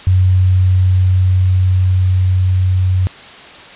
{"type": "tone with level ramp", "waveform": "sine", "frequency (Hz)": 92.6, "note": "F#2", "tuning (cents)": 2, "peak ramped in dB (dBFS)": [-7, -10], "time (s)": [0.07, 3.07], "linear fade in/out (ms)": 0, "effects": ["white hiss -35 dBFS RMS until 3.75 s", "resampled to 8000 Hz"]}